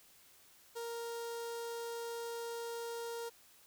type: tone with notch filter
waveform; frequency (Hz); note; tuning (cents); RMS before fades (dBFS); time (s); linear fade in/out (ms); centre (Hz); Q
sawtooth; 466.2; A#4; 0; -42; 0.75-3.3; 20; 2200; 1.3
effects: white hiss -63 dBFS RMS until 3.66 s